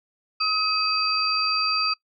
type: tone cluster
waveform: sine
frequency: 1266 / 2546 / 4695 Hz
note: D#6 / D#7 / D8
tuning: +30 / +39 / -1 cents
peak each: -25 / -29 / -23 dBFS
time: 0.4-1.94 s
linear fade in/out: 10 ms
effects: noise-tail reverb RT60 0.1 s tail -22 dB re dry